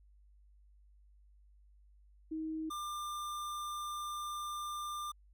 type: tone pair in turn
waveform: sine / square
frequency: 316.5 / 1194.9 Hz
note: D#4 / D6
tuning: +30 / +30 cents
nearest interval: octave + major seventh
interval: 2300 cents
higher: second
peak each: -36 / -39 dBFS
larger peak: first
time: 2.31-2.7 / 2.7-5.12 s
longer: second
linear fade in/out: 10 ms
effects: added 50 Hz sine -60 dBFS peak until 5.33 s